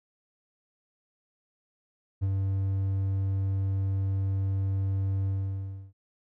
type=tone with ADSR envelope; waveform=triangle; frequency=96.9 Hz; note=G2; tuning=20 cents flat; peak=-21 dBFS; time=2.21-5.93 s; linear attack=24 ms; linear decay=41 ms; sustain=-2 dB; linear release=660 ms; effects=none